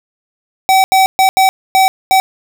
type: tone bursts at uneven times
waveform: square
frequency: 764 Hz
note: G5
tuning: 45 cents flat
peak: -7 dBFS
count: 6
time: 0.69-0.84 / 0.92-1.06 / 1.19-1.29 / 1.37-1.49 / 1.75-1.88 / 2.11-2.2 s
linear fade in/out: 0 ms
effects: none